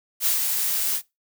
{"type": "noise with ADSR envelope", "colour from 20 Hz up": "blue", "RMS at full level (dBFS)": -20, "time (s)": [0.2, 1.02], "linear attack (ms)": 62, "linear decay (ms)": 120, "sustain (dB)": -4, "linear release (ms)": 68, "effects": ["noise-tail reverb RT60 0.2 s tail -20 dB re dry"]}